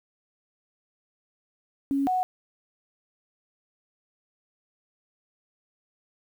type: tone pair in turn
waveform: sine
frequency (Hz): 276.8 / 739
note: C#4 / F#5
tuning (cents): -2 / -2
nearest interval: octave + perfect fourth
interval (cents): 1700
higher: second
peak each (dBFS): -22 / -22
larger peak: neither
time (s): 1.91-2.07 / 2.07-2.23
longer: neither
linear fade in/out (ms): 0
effects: 9-bit